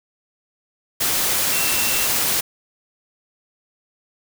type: tone in noise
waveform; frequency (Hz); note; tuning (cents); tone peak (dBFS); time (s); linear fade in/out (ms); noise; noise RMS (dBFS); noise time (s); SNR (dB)
sine; 2698; E7; +40; -27; 1.52-2.06; 10; white; -20; 1-2.41; -10
effects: none